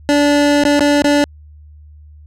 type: tone with dropouts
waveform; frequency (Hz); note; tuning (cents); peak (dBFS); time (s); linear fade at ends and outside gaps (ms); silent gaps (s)
25% pulse; 289.9; D4; -22; -6; 0.09-1.24; 0; 0.636-0.652 / 0.794-0.807 / 1.021-1.043
effects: added 75 Hz sine -37 dBFS peak until 2.26 s + low-pass 8000 Hz 12 dB/octave